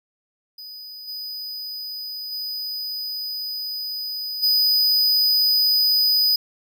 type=tone with level steps; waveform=square; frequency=4978 Hz; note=D#8; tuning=in tune; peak=-36 / -30 / -27 / -16 dBFS; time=0.58-6.36 s; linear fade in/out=5 ms; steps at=1.07 / 2.31 / 4.42 s; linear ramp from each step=20 ms; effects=none